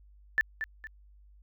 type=tone with echo; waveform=sine; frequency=1760 Hz; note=A6; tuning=in tune; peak=-21 dBFS; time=0.38-0.41 s; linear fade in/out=0 ms; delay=230 ms; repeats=2; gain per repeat=-9 dB; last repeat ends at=0.87 s; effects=added 50 Hz sine -54 dBFS peak until 1.42 s